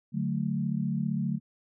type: chord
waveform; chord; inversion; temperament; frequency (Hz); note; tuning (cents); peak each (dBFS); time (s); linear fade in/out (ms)
sine; D major; none; equal; 146.83 / 185 / 220; D3 / F#3 / A3; 0 / 0 / 0; -31; 0.12-1.4; 50
effects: none